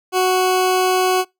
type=tone; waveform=20% pulse; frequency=370 Hz; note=F#4; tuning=in tune; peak=-9 dBFS; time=0.12-1.25 s; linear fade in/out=50 ms; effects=noise-tail reverb RT60 0.2 s tail -26 dB re dry